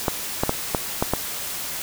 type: clicks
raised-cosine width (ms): 1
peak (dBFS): -5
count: 6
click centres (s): 0.082 / 0.435 / 0.494 / 0.748 / 1.025 / 1.136
effects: white hiss -30 dBFS RMS until 1.82 s